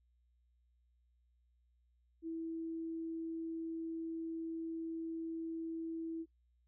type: tone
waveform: sine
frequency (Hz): 327.2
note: E4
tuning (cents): -13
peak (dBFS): -38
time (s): 2.22-6.26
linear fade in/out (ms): 50
effects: noise-tail reverb RT60 0.1 s tail -18 dB re dry + added 60 Hz sine -70 dBFS peak until 6.67 s